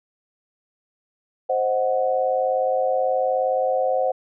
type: chord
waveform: sine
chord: C diminished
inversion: none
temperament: equal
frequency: 523.3 / 622.3 / 740 Hz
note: C5 / Eb5 / Gb5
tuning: 0 / 0 / 0 cents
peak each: -21 / -26 / -23 dBFS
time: 1.49-4.12 s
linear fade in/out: 10 ms
effects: none